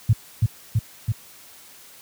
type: tone with echo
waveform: sine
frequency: 110 Hz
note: A2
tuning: in tune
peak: -11 dBFS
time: 0.09-0.13 s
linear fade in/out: 5 ms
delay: 330 ms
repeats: 3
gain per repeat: -2 dB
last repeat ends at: 1.12 s
effects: white hiss -47 dBFS RMS until 2.01 s + high-pass 60 Hz 12 dB/octave